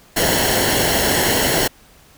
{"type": "noise with comb filter", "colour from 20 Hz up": "pink", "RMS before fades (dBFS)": -17, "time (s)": [0.16, 1.68], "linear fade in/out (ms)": 10, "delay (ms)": 0.82, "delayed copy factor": -0.65, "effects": ["pink hiss -49 dBFS RMS until 2.17 s"]}